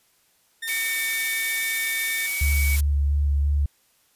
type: tone with pitch glide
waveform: 30% pulse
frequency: 1817 to 1805.5 Hz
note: A#6 to A6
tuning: -45 to +44 cents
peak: -26 dBFS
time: 0.62-2.27 s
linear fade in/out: 10 ms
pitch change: -11 cents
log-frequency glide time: 0.88-1.03 s
type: noise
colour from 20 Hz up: blue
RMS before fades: -28 dBFS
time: 0.67-2.81 s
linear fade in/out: 10 ms
type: tone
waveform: sine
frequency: 2254 Hz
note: C#7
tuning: 28 cents sharp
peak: -26 dBFS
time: 0.69-2.76 s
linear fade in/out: 2 ms
type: tone with vibrato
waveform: sine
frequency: 71.7 Hz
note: D2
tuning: 41 cents flat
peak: -18 dBFS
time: 2.41-3.66 s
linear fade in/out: 5 ms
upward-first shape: square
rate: 2.9 Hz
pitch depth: 14 cents each way
effects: white hiss -63 dBFS RMS until 4.15 s + resampled to 32000 Hz